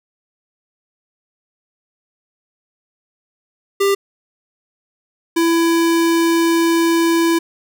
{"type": "tone pair in turn", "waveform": "square", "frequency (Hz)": [396.5, 333.4], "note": ["G4", "E4"], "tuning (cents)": [20, 20], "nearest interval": "minor third", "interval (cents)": 300, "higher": "first", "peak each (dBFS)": -13, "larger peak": "neither", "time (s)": [[3.8, 3.95], [5.36, 7.39]], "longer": "second", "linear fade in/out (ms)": 10, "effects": []}